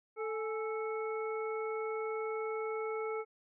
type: harmonic tone with a mistuned harmonic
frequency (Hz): 440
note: A4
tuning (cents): 0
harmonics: 1 / 2 / 3 / 5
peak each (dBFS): -35 / -45 / -43 / -47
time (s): 0.16-3.25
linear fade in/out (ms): 50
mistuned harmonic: 2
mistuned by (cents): -74
effects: none